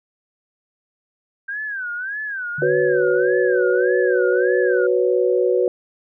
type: tone with vibrato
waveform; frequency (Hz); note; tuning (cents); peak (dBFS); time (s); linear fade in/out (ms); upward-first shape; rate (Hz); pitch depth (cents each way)
sine; 1568; G6; 0; -24; 1.48-4.87; 10; sine; 1.7; 170
type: tone with exponential decay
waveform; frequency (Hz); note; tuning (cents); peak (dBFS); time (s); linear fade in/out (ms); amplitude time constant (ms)
sine; 148.1; D3; +15; -26; 2.58-4.01; 5; 310
type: chord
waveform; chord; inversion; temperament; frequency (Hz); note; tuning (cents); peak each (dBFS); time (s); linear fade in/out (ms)
sine; F# suspended fourth; none; equal; 370 / 493.9 / 554.4; F#4 / B4 / C#5; 0 / 0 / 0; -18 / -18 / -23; 2.62-5.68; 2
effects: none